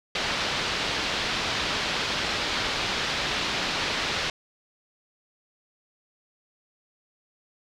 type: low-pass noise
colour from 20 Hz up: white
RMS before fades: -28 dBFS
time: 0.15-4.3 s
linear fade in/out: 2 ms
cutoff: 4500 Hz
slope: 24 dB/octave
effects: none